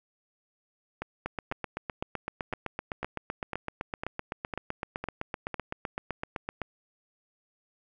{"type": "two click trains", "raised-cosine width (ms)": 0.5, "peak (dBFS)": [-18, -17], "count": [10, 43], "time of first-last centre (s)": [[1.02, 5.543], [1.26, 6.617]], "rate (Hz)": [1.99, 7.84], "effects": []}